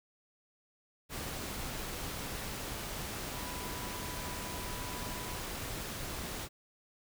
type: tone in noise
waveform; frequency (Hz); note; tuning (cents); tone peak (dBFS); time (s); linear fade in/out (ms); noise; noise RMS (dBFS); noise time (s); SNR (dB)
sine; 987.8; B5; 0; -47; 3.32-5.42; 50; pink; -40; 1.09-6.49; -10
effects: none